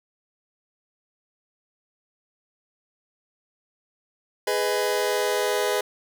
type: chord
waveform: sawtooth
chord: G# minor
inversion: none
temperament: just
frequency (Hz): 415.3 / 498.4 / 623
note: G#4 / B4 / D#5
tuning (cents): 0 / +16 / +2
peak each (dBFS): -21 / -22 / -24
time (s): 4.47-5.81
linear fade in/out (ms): 5
effects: none